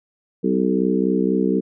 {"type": "harmonic tone with a mistuned harmonic", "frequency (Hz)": 64.1, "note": "C2", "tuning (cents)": -35, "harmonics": [3, 4, 5, 6, 7], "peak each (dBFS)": [-21, -22, -23, -24, -24], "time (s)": [0.43, 1.61], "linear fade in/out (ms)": 20, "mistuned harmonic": 7, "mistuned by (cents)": -19, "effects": []}